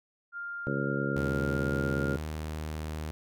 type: tone with pitch glide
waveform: sine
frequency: 1400 to 1408.9 Hz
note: F6 to F6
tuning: +4 to +15 cents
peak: -35 dBFS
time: 0.32-2.18 s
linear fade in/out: 50 ms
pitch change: +11 cents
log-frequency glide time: 1.2-1.67 s
type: harmonic tone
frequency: 69.3 Hz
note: C#2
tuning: in tune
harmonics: 2 / 3 / 4 / 5 / 6 / 7 / 8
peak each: -33 / -35 / -36 / -37 / -38 / -38 / -39 dBFS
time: 0.67-2.16 s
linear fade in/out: 0 ms
type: tone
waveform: sawtooth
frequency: 77.5 Hz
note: D#2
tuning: 6 cents flat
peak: -30 dBFS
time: 1.16-3.11 s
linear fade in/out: 0 ms
effects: none